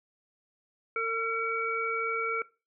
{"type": "harmonic tone", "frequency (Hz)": 453.9, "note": "A#4", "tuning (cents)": -46, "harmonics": [1, 3, 5], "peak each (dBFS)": [-33, -30, -33], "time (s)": [0.96, 2.42], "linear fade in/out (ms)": 2, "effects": ["noise-tail reverb RT60 0.3 s tail -20 dB re dry"]}